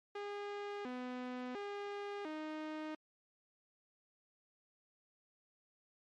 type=tone with pitch steps; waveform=sawtooth; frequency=408 / 250.5 / 406.1 / 309.6 Hz; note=G#4 / B3 / G#4 / D#4; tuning=-31 / +25 / -39 / -9 cents; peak=-37 dBFS; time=0.15-2.95 s; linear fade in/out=5 ms; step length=700 ms; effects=low-pass 3000 Hz 12 dB/octave + MP3 64 kbps